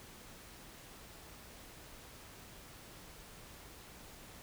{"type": "silence", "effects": ["pink hiss -54 dBFS RMS until 4.42 s"]}